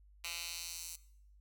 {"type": "tone with high-pass filter sweep", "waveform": "10% pulse", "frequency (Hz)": 169.9, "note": "F3", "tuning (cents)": -47, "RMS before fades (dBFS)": -44, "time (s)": [0.24, 0.96], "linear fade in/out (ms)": 5, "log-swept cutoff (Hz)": [2600, 7200], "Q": 1.1, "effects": ["noise-tail reverb RT60 0.7 s tail -18 dB re dry", "added 50 Hz sine -59 dBFS peak until 1.4 s"]}